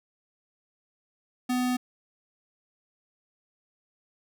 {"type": "tone", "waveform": "square", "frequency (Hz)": 250, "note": "B3", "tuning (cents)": 21, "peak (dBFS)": -25, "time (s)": [1.49, 1.77], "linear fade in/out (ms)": 10, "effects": []}